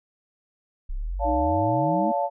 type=exponential sweep; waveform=sine; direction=up; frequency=30.05 to 231.7 Hz; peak=-26 dBFS; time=0.89-2.12 s; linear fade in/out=10 ms
type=chord; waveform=sine; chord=Db augmented; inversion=none; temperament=equal with one note detuned; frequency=569 / 698.5 / 880 Hz; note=Db5 / F5 / A5; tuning=+45 / 0 / 0 cents; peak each=-26 dBFS; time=1.19-2.3 s; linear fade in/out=50 ms
type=tone with pitch glide; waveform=sine; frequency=307.1 to 315.9 Hz; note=D#4 to D#4; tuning=-23 to +26 cents; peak=-26 dBFS; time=1.24-2.13 s; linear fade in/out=50 ms; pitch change=+49 cents; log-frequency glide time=1.43-1.55 s
effects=none